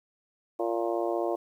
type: harmonic tone with a mistuned harmonic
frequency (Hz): 115.7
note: A#2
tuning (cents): -13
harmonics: 3 / 4 / 5 / 6 / 7 / 8 / 9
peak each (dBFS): -30 / -34 / -32 / -33 / -42 / -41 / -42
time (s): 0.59-1.36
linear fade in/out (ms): 10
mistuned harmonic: 9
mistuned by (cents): +43
effects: 10-bit